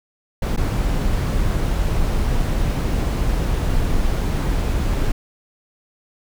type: noise with dropouts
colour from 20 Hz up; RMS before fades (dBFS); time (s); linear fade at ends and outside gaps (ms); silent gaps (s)
brown; -19; 0.42-5.12; 5; 0.564-0.574
effects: none